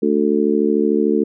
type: harmonic tone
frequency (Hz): 73.42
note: D2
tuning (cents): 0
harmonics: 3 / 4 / 5 / 6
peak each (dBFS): -19 / -19 / -19 / -19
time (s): 0.02-1.24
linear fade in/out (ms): 10
effects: none